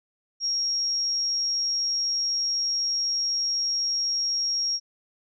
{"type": "tone", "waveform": "sine", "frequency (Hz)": 5588, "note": "F8", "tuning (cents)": 0, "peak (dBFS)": -23, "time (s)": [0.4, 4.8], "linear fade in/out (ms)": 50, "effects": []}